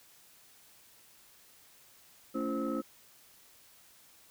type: tone cluster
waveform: sine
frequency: 220.8 / 279.1 / 339.8 / 525 / 1293 Hz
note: A3 / C#4 / F4 / C5 / E6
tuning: +6 / +12 / -47 / +6 / -34 cents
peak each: -36 / -34 / -37 / -38 / -40 dBFS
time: 2.34-2.82 s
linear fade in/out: 20 ms
effects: tanh soft clip ceiling -24 dBFS + white hiss -60 dBFS RMS until 4.3 s